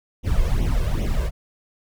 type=noise with flanger; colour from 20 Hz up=brown; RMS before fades=-20 dBFS; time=0.23-1.31 s; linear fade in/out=50 ms; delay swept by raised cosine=0.32 to 1.92 ms; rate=2.5 Hz; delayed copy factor=+0.95; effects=none